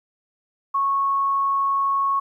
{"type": "tone", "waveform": "sine", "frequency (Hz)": 1102, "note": "C#6", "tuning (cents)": -11, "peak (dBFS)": -18, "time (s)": [0.74, 2.2], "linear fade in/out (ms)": 10, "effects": ["10-bit"]}